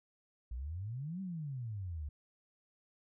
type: exponential two-way sweep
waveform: sine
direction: up then down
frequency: 55.7 to 196 to 70 Hz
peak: -38 dBFS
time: 0.51-2.09 s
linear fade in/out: 5 ms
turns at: 1.21 s
effects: none